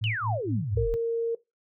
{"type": "tone with tremolo", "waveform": "sine", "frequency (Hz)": 110, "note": "A2", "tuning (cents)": 0, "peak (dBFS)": -25, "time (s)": [0.01, 0.96], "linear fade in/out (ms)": 10, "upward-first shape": "sine", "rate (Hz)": 4.2, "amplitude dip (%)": 100}
{"type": "exponential sweep", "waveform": "sine", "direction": "down", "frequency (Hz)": [3136, 32], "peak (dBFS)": -28, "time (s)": [0.04, 0.94], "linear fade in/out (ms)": 0}
{"type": "tone", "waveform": "sine", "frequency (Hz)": 461.4, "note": "A#4", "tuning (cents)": -18, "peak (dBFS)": -24, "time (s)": [0.77, 1.35], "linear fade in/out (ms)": 5}
{"effects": ["noise-tail reverb RT60 0.2 s tail -19 dB re dry"]}